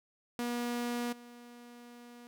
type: tone with level steps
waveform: sawtooth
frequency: 240.4 Hz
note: B3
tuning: 46 cents flat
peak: -29 / -46 dBFS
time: 0.39-2.27 s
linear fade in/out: 0 ms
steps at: 1.12 s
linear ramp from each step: 10 ms
effects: none